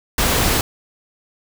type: noise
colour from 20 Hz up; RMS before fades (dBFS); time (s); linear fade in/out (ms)
pink; -17; 0.18-0.61; 2
effects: none